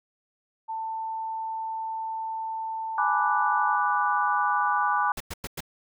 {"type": "tone with pitch glide", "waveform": "sine", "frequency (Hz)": [890, 882.3], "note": ["A5", "A5"], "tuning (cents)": [20, 5], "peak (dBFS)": -29, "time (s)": [0.68, 3.77], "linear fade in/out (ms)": 20, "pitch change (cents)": -15, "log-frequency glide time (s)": [2.91, 3.59]}
{"type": "chord", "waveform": "sine", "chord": "G# half-diminished seventh", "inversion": "none", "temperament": "equal", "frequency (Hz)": [830.6, 987.8, 1174.7, 1480], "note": ["G#5", "B5", "D6", "F#6"], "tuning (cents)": [0, 0, 0, 0], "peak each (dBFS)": [-27, -27, -26, -29], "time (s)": [2.98, 5.12], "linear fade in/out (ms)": 2}
{"type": "noise bursts", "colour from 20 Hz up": "pink", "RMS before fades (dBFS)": -34, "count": 4, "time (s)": [5.17, 5.606], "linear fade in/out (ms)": 5, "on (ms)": 34, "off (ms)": 100}
{"effects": []}